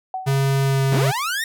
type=tone with exponential decay; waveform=sine; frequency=752 Hz; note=F#5; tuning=28 cents sharp; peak=-21 dBFS; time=0.14-0.5 s; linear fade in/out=2 ms; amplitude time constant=78 ms
type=tone with pitch glide; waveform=square; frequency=136.6 to 135.34 Hz; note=C#3 to C#3; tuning=-25 to -41 cents; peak=-17 dBFS; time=0.26-1.12 s; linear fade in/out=20 ms; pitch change=-16 cents; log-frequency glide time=0.64-0.82 s
type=linear sweep; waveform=sawtooth; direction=up; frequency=125.3 to 1891 Hz; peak=-18 dBFS; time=0.92-1.44 s; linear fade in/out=2 ms
effects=none